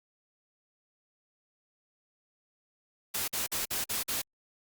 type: noise bursts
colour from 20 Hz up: white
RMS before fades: -32 dBFS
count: 6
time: 3.14-4.22 s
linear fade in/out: 10 ms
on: 140 ms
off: 48 ms
effects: Opus 48 kbps